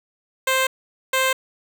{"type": "tone bursts at uneven times", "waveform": "10% pulse", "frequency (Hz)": 524, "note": "C5", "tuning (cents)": 2, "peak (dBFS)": -9, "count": 2, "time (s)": [[0.47, 0.67], [1.13, 1.33]], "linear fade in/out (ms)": 5, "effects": []}